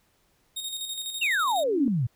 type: tone with tremolo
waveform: sawtooth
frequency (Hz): 3719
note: A#7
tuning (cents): -5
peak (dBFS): -27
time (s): 0.56-1.64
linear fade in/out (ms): 10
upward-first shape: square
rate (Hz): 12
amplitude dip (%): 45
type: exponential sweep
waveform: sine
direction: down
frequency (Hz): 2900 to 110.4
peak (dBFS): -22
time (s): 1.21-2.07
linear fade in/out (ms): 10
type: tone with exponential growth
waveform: sine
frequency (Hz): 281.9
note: C#4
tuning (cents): +29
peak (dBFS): -22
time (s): 1.43-1.88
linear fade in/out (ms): 2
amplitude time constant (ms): 96
effects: pink hiss -67 dBFS RMS until 2.15 s